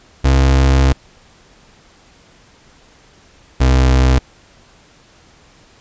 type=tone pair in turn; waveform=35% pulse; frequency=66.8 / 64.52 Hz; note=C2 / C2; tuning=+36 / -24 cents; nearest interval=minor second; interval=60 cents; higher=first; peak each=-7 dBFS; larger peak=neither; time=0.24-0.93 / 3.6-4.19 s; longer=first; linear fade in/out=10 ms; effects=pink hiss -48 dBFS RMS until 5.8 s + resampled to 16000 Hz